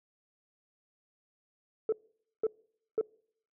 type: tone bursts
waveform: sine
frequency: 440 Hz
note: A4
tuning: in tune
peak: -23 dBFS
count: 3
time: 1.89-3.012 s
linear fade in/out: 2 ms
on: 34 ms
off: 510 ms
effects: noise-tail reverb RT60 0.6 s tail -25 dB re dry + tanh soft clip ceiling -22 dBFS